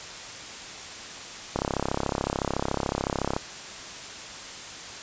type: click train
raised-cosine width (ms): 1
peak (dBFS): -11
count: 62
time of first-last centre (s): 1.56-3.365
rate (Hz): 33.8
effects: white hiss -39 dBFS RMS until 5.02 s + resampled to 16000 Hz